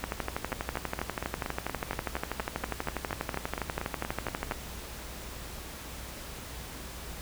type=two click trains; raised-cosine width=0.5 ms; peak=-15 / -17 dBFS; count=56 / 18; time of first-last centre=0.04-4.512 / 0.52-4.52 s; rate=12.3 / 4.25 Hz; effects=added 60 Hz sine -45 dBFS peak until 7.21 s + pink hiss -43 dBFS RMS until 7.21 s